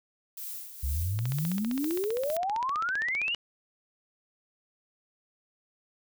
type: noise with tremolo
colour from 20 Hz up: violet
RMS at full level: -38 dBFS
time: 0.37-2.37 s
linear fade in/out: 2 ms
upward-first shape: sine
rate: 2.1 Hz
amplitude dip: 60%
type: exponential sweep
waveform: sine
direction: up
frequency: 63.9 to 2960 Hz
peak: -27 dBFS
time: 0.83-3.35 s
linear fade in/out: 5 ms
type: click train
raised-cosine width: 0.2 ms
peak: -21 dBFS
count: 34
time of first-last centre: 1.19-3.347 s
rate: 15.3 Hz
effects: none